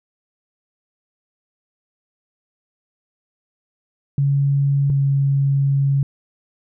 sine tone pair in turn, 140 / 138.63 Hz, C#3 / C#3, +18 / 0 cents, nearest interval unison, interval 18 cents, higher first, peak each -14 dBFS, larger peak neither, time 4.18-4.9 / 4.9-6.03 s, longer second, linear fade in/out 2 ms, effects none

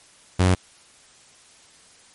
sawtooth tone, 91.9 Hz, F#2, 11 cents flat, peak -11 dBFS, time 0.39-0.55 s, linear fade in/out 10 ms, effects white hiss -52 dBFS RMS until 2.14 s + MP3 48 kbps

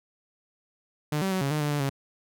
sawtooth tone with pitch steps, 150.2 / 192.1 / 187.7 / 138.7 / 151.9 / 147.6 / 146.1 / 137.8 Hz, D3 / G3 / F#3 / C#3 / D#3 / D3 / D3 / C#3, +39 / -35 / +25 / +1 / -41 / +9 / -9 / -10 cents, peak -21 dBFS, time 1.12-1.896 s, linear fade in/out 5 ms, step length 97 ms, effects none

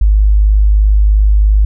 sine tone, 51.5 Hz, G#1, 14 cents flat, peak -5 dBFS, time 0.01-1.65 s, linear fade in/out 5 ms, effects none

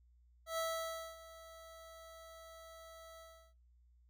25% pulse tone with ADSR envelope, 654 Hz, E5, 14 cents flat, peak -31 dBFS, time 0.46-3.54 s, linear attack 120 ms, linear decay 580 ms, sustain -18 dB, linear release 350 ms, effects noise-tail reverb RT60 0.4 s tail -22 dB re dry + added 60 Hz sine -64 dBFS peak until 4.09 s

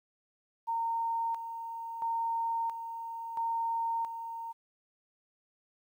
sine tone with tremolo, 918 Hz, A#5, 27 cents flat, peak -29 dBFS, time 0.67-4.53 s, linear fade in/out 20 ms, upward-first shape square, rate 0.74 Hz, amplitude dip 60%, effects 11-bit

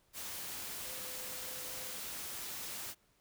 sine tone in noise, 510 Hz, C5, 44 cents flat, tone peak -54 dBFS, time 0.82-1.99 s, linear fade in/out 50 ms, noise white, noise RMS -43 dBFS, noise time 0.13-2.95 s, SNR -14 dB, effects pink hiss -72 dBFS RMS until 3.2 s

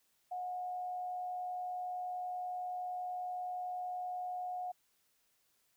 sine tone with frequency modulation, 726 Hz, F#5, 33 cents flat, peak -37 dBFS, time 0.31-4.72 s, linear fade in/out 10 ms, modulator 89.4 Hz, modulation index 0.23, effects white hiss -75 dBFS RMS until 5.76 s

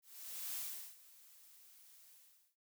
blue noise with ADSR envelope, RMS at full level -42 dBFS, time 0.02-2.56 s, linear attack 550 ms, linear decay 380 ms, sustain -20 dB, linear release 440 ms, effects noise-tail reverb RT60 0.2 s tail -19 dB re dry

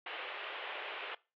white band-pass noise, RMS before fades -43 dBFS, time 0.06-1.15 s, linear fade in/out 5 ms, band 370 to 3200 Hz, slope 48 dB/octave, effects noise-tail reverb RT60 0.3 s tail -21 dB re dry

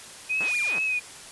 sine tone with vibrato, 2489 Hz, D#7, in tune, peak -23 dBFS, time 0.29-1 s, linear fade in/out 20 ms, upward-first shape triangle, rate 2.3 Hz, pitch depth 75 cents each way
5% pulse exponential two-way sweep, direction up then down, 130.7 to 2510 to 130.7 Hz, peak -24 dBFS, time 0.4-0.79 s, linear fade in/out 5 ms, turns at 0.57 s
effects white hiss -43 dBFS RMS until 1.31 s + resampled to 24000 Hz

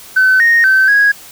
sine tone with pitch steps, 1521 / 1858 / 1542 / 1654 Hz, F#6 / A#6 / G6 / G#6, +47 / -6 / -29 / -8 cents, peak -5 dBFS, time 0.16-1.12 s, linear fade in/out 10 ms, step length 240 ms, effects tanh soft clip ceiling -3 dBFS + white hiss -36 dBFS RMS until 1.31 s

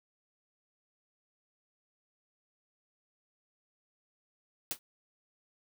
white noise with exponential decay, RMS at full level -30 dBFS, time 4.71-4.79 s, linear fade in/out 0 ms, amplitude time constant 17 ms, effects none

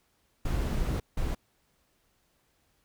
brown noise bursts at uneven times, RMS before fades -29 dBFS, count 2, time 0.45-1 / 1.17-1.35 s, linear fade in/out 5 ms, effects pink hiss -71 dBFS RMS until 2.84 s

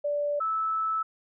sine tone pair in turn, 583 / 1308.8 Hz, D5 / E6, -13 / -13 cents, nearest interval octave + major second, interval 1400 cents, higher second, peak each -25 dBFS, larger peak neither, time 0.04-0.4 / 0.4-1.03 s, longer second, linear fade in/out 10 ms, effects none

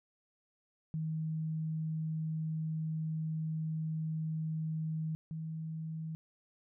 sine tone pair in turn, 158.3 / 159.68 Hz, D#3 / D#3, +30 / +45 cents, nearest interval unison, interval 15 cents, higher second, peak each -33 / -37 dBFS, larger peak first, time 0.94-5.15 / 5.31-6.15 s, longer first, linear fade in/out 0 ms, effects none

